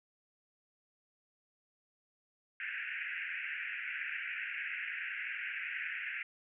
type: band-pass noise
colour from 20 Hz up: pink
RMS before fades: -40 dBFS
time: 2.6-6.23 s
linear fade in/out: 2 ms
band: 1500 to 2700 Hz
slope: 96 dB/octave
effects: none